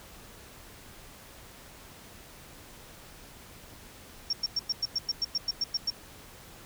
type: tone bursts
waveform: sine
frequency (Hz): 5510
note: F8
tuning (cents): -24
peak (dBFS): -25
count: 13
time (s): 4.3-5.903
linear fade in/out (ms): 5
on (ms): 31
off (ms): 100
effects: pink hiss -50 dBFS RMS until 6.65 s